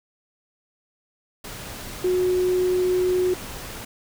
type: tone in noise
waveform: sine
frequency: 365 Hz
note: F#4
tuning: 24 cents flat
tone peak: -18 dBFS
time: 2.04-3.34 s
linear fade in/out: 5 ms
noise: pink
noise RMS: -36 dBFS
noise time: 1.44-3.85 s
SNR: +15 dB
effects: none